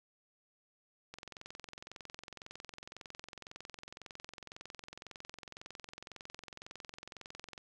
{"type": "click train", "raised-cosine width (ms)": 0.2, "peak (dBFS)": -29, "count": 142, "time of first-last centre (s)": [1.14, 7.578], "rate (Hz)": 21.9, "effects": []}